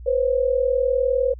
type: tone pair together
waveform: sine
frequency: 494.5 / 534.4 Hz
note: B4 / C5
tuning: +2 / +36 cents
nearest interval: minor second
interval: 134 cents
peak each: -20 dBFS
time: 0.06-1.34 s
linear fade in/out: 10 ms
effects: added 60 Hz sine -35 dBFS peak until 1.39 s

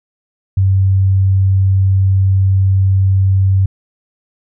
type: tone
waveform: sine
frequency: 96 Hz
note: G2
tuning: 36 cents flat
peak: -8 dBFS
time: 0.57-3.66 s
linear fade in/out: 5 ms
effects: none

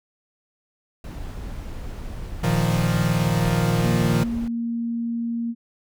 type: noise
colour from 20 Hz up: brown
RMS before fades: -33 dBFS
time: 1.04-4.48 s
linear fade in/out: 2 ms
type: chord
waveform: 45% pulse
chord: Bb suspended fourth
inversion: none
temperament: equal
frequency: 116.54 / 155.56 / 174.61 Hz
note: Bb2 / Eb3 / F3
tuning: 0 / 0 / 0 cents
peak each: -23 dBFS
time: 2.43-4.24 s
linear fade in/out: 10 ms
type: tone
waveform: sine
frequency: 233.1 Hz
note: A#3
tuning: in tune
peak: -23 dBFS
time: 3.81-5.55 s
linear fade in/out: 50 ms
effects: none

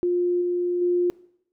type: tone with level steps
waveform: sine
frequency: 353.6 Hz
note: F4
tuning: 22 cents sharp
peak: -19 / -21 / -18 dBFS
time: 0.03-1.1 s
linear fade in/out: 0 ms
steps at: 0.41 / 0.81 s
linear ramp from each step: 10 ms
effects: noise-tail reverb RT60 0.7 s tail -21 dB re dry

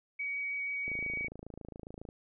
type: tone with vibrato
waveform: sine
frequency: 2259 Hz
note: C#7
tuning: 32 cents sharp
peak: -33 dBFS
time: 0.19-1.28 s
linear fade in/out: 10 ms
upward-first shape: triangle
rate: 6.2 Hz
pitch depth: 9 cents each way
type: click train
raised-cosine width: 2 ms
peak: -31 dBFS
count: 34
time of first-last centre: 0.88-2.089 s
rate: 27.3 Hz
effects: none

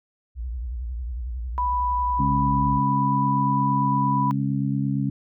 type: tone with vibrato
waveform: sine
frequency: 60.5 Hz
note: B1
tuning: 35 cents flat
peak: -27 dBFS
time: 0.35-2.81 s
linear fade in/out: 50 ms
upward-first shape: sine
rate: 11 Hz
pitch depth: 160 cents each way
type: tone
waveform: sine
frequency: 987.8 Hz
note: B5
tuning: in tune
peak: -21 dBFS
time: 1.58-4.31 s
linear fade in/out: 0 ms
type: harmonic tone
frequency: 68.7 Hz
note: C#2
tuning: 15 cents flat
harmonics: 2 / 3 / 4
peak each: -24 / -26 / -27 dBFS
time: 2.19-5.1 s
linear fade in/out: 5 ms
effects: none

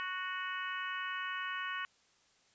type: harmonic tone with a mistuned harmonic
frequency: 370 Hz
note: F#4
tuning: in tune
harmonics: 3 / 4 / 5 / 6 / 7 / 8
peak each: -41 / -41 / -42 / -50 / -47 / -46 dBFS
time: 0-1.85 s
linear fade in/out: 0 ms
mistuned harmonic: 7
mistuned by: -21 cents
effects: white hiss -69 dBFS RMS until 2.54 s + resampled to 16000 Hz

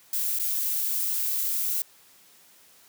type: noise with dropouts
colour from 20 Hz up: violet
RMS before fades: -27 dBFS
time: 0.13-1.82 s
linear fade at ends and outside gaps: 2 ms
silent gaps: 0.388-0.397 s
effects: white hiss -56 dBFS RMS until 2.88 s + high-pass 100 Hz 12 dB/octave

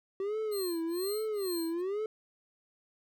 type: tone with vibrato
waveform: triangle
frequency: 379 Hz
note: F#4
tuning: 42 cents sharp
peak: -29 dBFS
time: 0.2-2.06 s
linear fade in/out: 2 ms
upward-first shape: sine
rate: 1.2 Hz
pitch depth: 250 cents each way
type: tone with tremolo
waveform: 15% pulse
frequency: 4186 Hz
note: C8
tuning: in tune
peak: -31 dBFS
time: 0.51-1.82 s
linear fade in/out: 20 ms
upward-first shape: sine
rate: 2.2 Hz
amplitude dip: 100%
effects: none

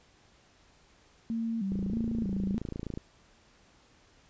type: tone with vibrato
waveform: sine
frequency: 210 Hz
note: G#3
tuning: 19 cents sharp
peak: -29 dBFS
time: 1.3-2.58 s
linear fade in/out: 0 ms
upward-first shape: square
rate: 1.6 Hz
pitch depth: 140 cents each way
type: click train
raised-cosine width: 3 ms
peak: -23 dBFS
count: 36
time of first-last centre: 1.72-2.974 s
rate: 27.9 Hz
effects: pink hiss -62 dBFS RMS until 4.29 s + resampled to 16000 Hz

